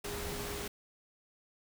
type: tone in noise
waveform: sine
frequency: 409.4 Hz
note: G#4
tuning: 25 cents flat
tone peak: -43 dBFS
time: 0.04-0.68 s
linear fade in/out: 5 ms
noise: pink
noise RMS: -40 dBFS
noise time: 0.04-0.68 s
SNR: -6 dB
effects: none